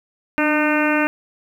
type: harmonic tone with a mistuned harmonic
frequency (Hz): 303.4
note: D#4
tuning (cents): -44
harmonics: 1 / 2 / 3 / 4 / 5 / 6 / 7 / 8 / 9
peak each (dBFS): -19 / -23 / -26 / -27 / -23 / -27 / -29 / -27 / -28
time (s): 0.38-1.07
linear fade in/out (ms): 0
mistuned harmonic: 1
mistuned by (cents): -39
effects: 8-bit